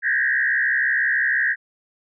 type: tone with frequency modulation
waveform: sine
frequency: 1753 Hz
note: A6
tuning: 7 cents flat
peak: -17 dBFS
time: 0.02-1.56 s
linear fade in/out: 50 ms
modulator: 66 Hz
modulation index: 2.6
effects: none